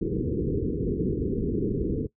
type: low-pass noise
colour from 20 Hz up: white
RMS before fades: -27 dBFS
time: 0.01-2.07 s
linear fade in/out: 10 ms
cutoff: 460 Hz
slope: 96 dB/octave
effects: noise-tail reverb RT60 0.1 s tail -19 dB re dry